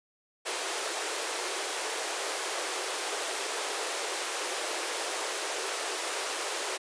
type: high-pass noise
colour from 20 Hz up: pink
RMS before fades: -33 dBFS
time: 0.45-6.78 s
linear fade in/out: 20 ms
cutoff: 360 Hz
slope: 48 dB/octave
effects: resampled to 22050 Hz